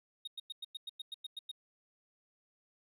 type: tone bursts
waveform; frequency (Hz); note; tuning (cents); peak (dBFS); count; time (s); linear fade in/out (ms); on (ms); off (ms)
triangle; 3729; A#7; 0; -38; 11; 0.25-1.515; 5; 25; 99
effects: none